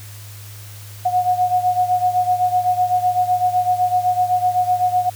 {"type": "beating tone pair", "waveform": "sine", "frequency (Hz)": [725, 732.9], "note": ["F#5", "F#5"], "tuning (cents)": [-35, -17], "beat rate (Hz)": 7.9, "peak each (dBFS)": [-16, -20], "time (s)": [1.05, 5.1], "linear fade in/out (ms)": 10, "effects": ["added 103 Hz sine -35 dBFS peak until 5.15 s", "white hiss -41 dBFS RMS until 5.15 s"]}